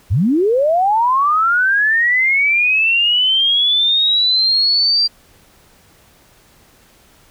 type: linear sweep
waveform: sine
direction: up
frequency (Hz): 73.2 to 4742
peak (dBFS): -11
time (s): 0.1-5.08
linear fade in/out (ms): 20
effects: pink hiss -50 dBFS RMS until 7.3 s